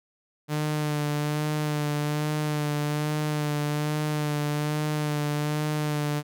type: tone with vibrato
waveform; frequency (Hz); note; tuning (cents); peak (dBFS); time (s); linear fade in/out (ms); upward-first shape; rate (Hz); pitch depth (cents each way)
sawtooth; 149.7; D3; +33; -21; 0.48-6.23; 50; sine; 1.2; 24
effects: none